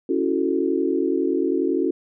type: chord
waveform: sine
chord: F# minor seventh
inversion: second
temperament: equal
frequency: 277.2 / 329.6 / 370 / 440 Hz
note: C#4 / E4 / F#4 / A4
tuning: 0 / 0 / 0 / 0 cents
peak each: -24 / -24 / -23 / -27 dBFS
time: 0.09-1.91 s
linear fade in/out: 5 ms
effects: none